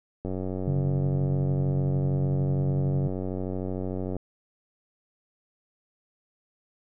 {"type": "click train", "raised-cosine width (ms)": 2, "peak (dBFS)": -19, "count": 366, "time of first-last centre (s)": [0.25, 4.166], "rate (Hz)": 93.2}
{"type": "tone with tremolo", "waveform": "sine", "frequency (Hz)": 139.9, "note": "C#3", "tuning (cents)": 16, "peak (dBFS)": -22, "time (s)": [0.67, 3.08], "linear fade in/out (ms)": 10, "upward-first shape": "triangle", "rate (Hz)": 11, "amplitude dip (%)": 30}
{"effects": []}